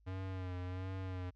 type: tone with vibrato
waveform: square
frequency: 92.5 Hz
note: F#2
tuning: in tune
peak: -40 dBFS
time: 0.06-1.31 s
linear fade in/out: 20 ms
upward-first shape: sine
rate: 1.4 Hz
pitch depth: 44 cents each way
effects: added 52 Hz sine -65 dBFS peak until 1.35 s + low-pass 3000 Hz 12 dB/octave